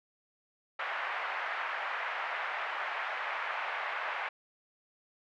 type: band-pass noise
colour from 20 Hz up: white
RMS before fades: -36 dBFS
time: 0.79-4.29 s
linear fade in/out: 5 ms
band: 660 to 2100 Hz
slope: 24 dB/octave
effects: none